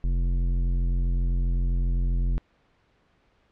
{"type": "tone with tanh clipping", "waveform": "sine", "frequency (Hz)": 43.83, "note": "F1", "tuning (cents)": 7, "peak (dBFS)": -23, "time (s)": [0.04, 2.38], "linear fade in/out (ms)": 0, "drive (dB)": 12, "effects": ["pink hiss -65 dBFS RMS until 3.51 s", "low-pass 3000 Hz 12 dB/octave"]}